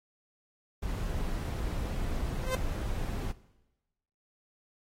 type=noise; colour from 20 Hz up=brown; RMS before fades=-33 dBFS; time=0.82-3.32 s; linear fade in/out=10 ms
type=tone with exponential growth; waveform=sawtooth; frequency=517 Hz; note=C5; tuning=21 cents flat; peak=-22 dBFS; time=2.35-2.55 s; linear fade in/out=1 ms; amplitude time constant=42 ms
effects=noise-tail reverb RT60 1.0 s tail -18 dB re dry + AAC 48 kbps

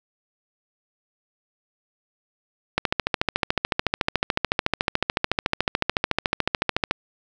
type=click train; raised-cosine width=0.3 ms; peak=-3 dBFS; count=58; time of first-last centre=2.78-6.91 s; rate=13.8 Hz; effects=none

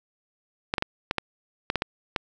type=clicks; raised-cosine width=0.3 ms; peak=-8 dBFS; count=9; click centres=0.739 / 0.782 / 0.824 / 1.111 / 1.183 / 1.701 / 1.757 / 1.821 / 2.162 s; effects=none

